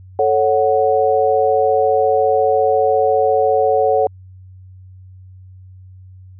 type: chord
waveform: sine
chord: F# minor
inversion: first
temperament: equal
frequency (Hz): 440 / 554.4 / 740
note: A4 / C#5 / F#5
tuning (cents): 0 / 0 / 0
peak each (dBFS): -16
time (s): 0.19-4.07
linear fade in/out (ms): 2
effects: added 93 Hz sine -37 dBFS peak until 6.39 s